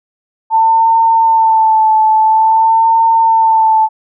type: tone with vibrato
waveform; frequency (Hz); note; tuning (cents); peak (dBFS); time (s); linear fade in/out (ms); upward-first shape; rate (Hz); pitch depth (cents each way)
sine; 889; A5; +18; -6; 0.5-3.89; 50; sine; 0.49; 34
effects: none